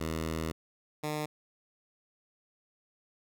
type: tone pair in turn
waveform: 10% pulse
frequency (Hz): 80.2 / 151.4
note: E2 / D#3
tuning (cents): -47 / -47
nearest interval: major seventh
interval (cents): 1100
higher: second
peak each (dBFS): -24 / -24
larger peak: neither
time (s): 0-0.52 / 1.03-1.26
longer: first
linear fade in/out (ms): 10
effects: none